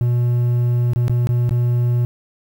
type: tone with dropouts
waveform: triangle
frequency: 121.1 Hz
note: B2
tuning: 34 cents flat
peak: -12 dBFS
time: 0.01-2.05 s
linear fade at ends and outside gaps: 0 ms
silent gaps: 0.934-0.96 / 1.081-1.096 / 1.271-1.29 / 1.493-1.509 s
effects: 8-bit